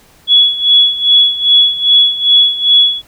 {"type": "tone with tremolo", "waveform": "sine", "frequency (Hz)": 3379, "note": "G#7", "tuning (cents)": 29, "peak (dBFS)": -3, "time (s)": [0.27, 3.02], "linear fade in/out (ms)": 50, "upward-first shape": "sine", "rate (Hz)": 2.5, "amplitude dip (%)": 80, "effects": ["pink hiss -46 dBFS RMS until 3.07 s"]}